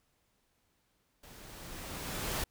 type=noise with level ramp; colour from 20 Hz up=pink; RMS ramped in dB=-54 to -33 dBFS; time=1.23-2.44 s; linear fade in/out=5 ms; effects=pink hiss -75 dBFS RMS until 2.5 s